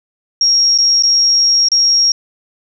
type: tone with dropouts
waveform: sine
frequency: 5588 Hz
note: F8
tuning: in tune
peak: -8 dBFS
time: 0.41-2.12 s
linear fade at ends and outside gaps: 2 ms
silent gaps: 0.778-0.785 / 1.025-1.034 / 1.686-1.717 s
effects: none